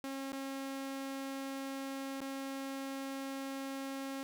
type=tone with dropouts; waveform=sawtooth; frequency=271.1 Hz; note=C#4; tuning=38 cents flat; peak=-35 dBFS; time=0.04-4.23 s; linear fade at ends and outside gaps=0 ms; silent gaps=0.321-0.33 / 2.205-2.215 s; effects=none